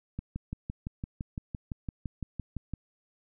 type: click train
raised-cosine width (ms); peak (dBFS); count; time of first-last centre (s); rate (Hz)
5; -22; 16; 0.19-2.737; 5.89
effects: none